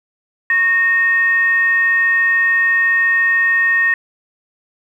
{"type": "tone with frequency modulation", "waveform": "sine", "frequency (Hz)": 1847, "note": "A#6", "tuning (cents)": -16, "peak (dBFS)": -11, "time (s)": [0.5, 3.94], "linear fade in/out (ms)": 2, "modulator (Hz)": 745, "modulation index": 0.3, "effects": ["8-bit"]}